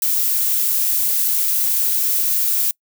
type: noise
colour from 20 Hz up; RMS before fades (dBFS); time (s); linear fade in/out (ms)
violet; -18; 0.02-2.71; 2
effects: noise-tail reverb RT60 0.1 s tail -26 dB re dry